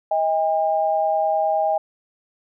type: tone pair together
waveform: sine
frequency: 634.8 / 805 Hz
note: D#5 / G5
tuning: +35 / +46 cents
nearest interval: major third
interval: 411 cents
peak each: -20 dBFS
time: 0.11-1.78 s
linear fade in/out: 5 ms
effects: none